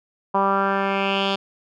10% pulse tone with low-pass filter sweep, 196 Hz, G3, in tune, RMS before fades -21 dBFS, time 0.34-1.36 s, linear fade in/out 10 ms, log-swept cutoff 1000 to 3800 Hz, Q 3.6, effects none

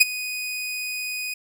sawtooth tone with ADSR envelope, 2489 Hz, D#7, in tune, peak -5 dBFS, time 0-1.34 s, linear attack 13 ms, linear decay 23 ms, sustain -19 dB, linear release 6 ms, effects none

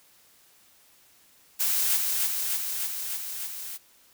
blue noise with echo, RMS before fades -25 dBFS, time 1.59-1.98 s, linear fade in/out 20 ms, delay 300 ms, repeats 6, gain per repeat -2 dB, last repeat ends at 3.78 s, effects white hiss -59 dBFS RMS until 4.13 s

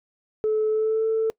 sine tone with pitch glide, 432.5 to 443.9 Hz, A4 to A4, -30 to +15 cents, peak -18 dBFS, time 0.44-1.3 s, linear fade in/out 0 ms, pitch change +45 cents, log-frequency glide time 0.69-1.05 s, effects noise-tail reverb RT60 0.1 s tail -24 dB re dry + tanh soft clip ceiling -16 dBFS

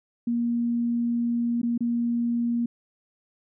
sine tone with dropouts, 236.4 Hz, A#3, 24 cents sharp, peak -22 dBFS, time 0.27-2.66 s, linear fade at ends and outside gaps 5 ms, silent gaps 1.617-1.63 / 1.778-1.806 s, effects none

